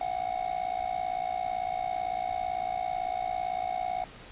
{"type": "tone with amplitude modulation", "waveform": "triangle", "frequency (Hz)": 734, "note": "F#5", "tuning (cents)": -14, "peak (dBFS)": -23, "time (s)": [0.01, 4.04], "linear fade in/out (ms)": 2, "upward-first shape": "sine", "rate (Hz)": 57.9, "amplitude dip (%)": 95, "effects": ["pink hiss -48 dBFS RMS until 4.31 s", "resampled to 8000 Hz"]}